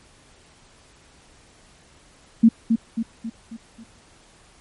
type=tone with echo; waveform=sine; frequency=227.3 Hz; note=A#3; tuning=43 cents flat; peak=-8 dBFS; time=2.43-2.49 s; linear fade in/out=10 ms; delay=270 ms; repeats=5; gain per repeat=-6 dB; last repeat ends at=3.84 s; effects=pink hiss -53 dBFS RMS until 4.6 s + MP3 48 kbps